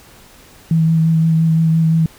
sine tone with vibrato, 161.9 Hz, E3, 31 cents flat, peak -10 dBFS, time 0.71-2.06 s, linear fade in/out 2 ms, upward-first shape sine, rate 5.8 Hz, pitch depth 17 cents each way, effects pink hiss -44 dBFS RMS until 2.18 s

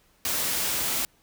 white noise, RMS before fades -27 dBFS, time 0.25-1.05 s, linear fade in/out 0 ms, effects pink hiss -63 dBFS RMS until 1.22 s

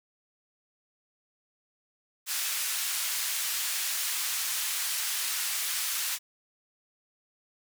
white band-pass noise, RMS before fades -31 dBFS, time 2.26-6.19 s, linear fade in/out 50 ms, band 1400 to 14000 Hz, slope 12 dB/octave, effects none

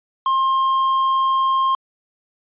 sine tone with tanh clipping, 1063 Hz, C6, 27 cents sharp, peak -16 dBFS, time 0.26-1.75 s, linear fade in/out 2 ms, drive 5 dB, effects resampled to 8000 Hz

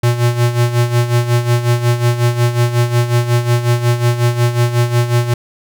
square tone with tremolo, 120 Hz, B2, 49 cents flat, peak -9 dBFS, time 0.03-5.34 s, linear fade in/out 5 ms, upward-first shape sine, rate 5.5 Hz, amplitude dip 70%, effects none

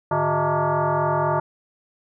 sine tone with frequency modulation, 150 Hz, D3, 37 cents sharp, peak -18 dBFS, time 0.11-1.4 s, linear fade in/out 5 ms, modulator 256 Hz, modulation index 4.2, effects none

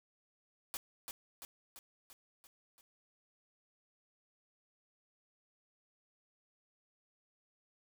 white noise with echo, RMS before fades -41 dBFS, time 0.74-0.77 s, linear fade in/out 0 ms, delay 340 ms, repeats 6, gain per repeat -4 dB, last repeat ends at 2.81 s, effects none

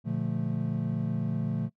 triangle chord, Bb major seventh, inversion none, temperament equal with one note detuned, 118.78 / 146.83 / 174.61 / 220 Hz, Bb2 / D3 / F3 / A3, +33 / 0 / 0 / 0 cents, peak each -31 dBFS, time 0.04-1.7 s, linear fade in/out 50 ms, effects noise-tail reverb RT60 0.1 s tail -23 dB re dry

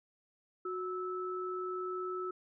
sine tone pair together, 367 / 1308 Hz, F#4 / E6, -14 / -14 cents, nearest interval octave + minor seventh, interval 2200 cents, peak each -37 / -39 dBFS, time 0.65-2.31 s, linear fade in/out 5 ms, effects none

